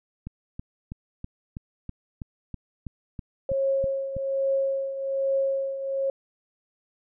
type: click train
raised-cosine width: 5 ms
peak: -22 dBFS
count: 13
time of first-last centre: 0.27-4.166 s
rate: 3.08 Hz
type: tone with tremolo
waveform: sine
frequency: 543 Hz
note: C#5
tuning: 36 cents flat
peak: -20 dBFS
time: 3.49-6.1 s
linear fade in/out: 2 ms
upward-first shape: triangle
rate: 1.2 Hz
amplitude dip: 70%
effects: none